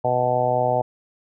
harmonic tone, 124.5 Hz, B2, 14 cents sharp, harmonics 1 / 2 / 3 / 4 / 5 / 6 / 7, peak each -28 / -34 / -33 / -25 / -22 / -23 / -26 dBFS, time 0.04-0.82 s, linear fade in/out 10 ms, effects none

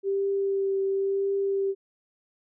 sine tone with vibrato, 392 Hz, G4, in tune, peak -23 dBFS, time 0.03-1.75 s, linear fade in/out 50 ms, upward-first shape triangle, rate 0.95 Hz, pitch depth 16 cents each way, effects none

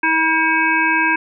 harmonic tone, 321.4 Hz, E4, 44 cents flat, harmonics 1 / 3 / 5 / 7 / 8, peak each -23 / -19 / -17 / -21 / -21 dBFS, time 0.03-1.16 s, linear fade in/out 5 ms, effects none

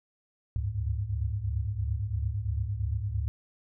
sine tone cluster, 70.7 / 73.7 / 96.5 / 105.3 Hz, C#2 / D2 / G2 / G#2, +35 / +7 / -27 / +24 cents, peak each -33 / -37 / -35 / -31 dBFS, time 0.56-3.28 s, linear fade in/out 0 ms, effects none

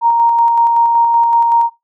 sine tone with tremolo, 932.3 Hz, A#5, in tune, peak -7 dBFS, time 0.01-1.7 s, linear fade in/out 50 ms, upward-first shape square, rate 5.3 Hz, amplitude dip 25%, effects noise-tail reverb RT60 0.2 s tail -20 dB re dry

